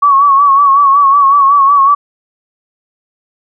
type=tone with vibrato; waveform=sine; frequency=1120 Hz; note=C#6; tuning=18 cents sharp; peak=-4 dBFS; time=0.02-1.95 s; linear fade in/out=10 ms; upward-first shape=sine; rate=5.4 Hz; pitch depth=58 cents each way; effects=none